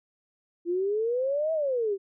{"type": "exponential two-way sweep", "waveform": "sine", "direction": "up then down", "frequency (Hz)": [337.4, 653, 378.3], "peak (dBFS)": -24, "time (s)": [0.65, 1.98], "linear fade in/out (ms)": 50, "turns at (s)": 1.53, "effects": []}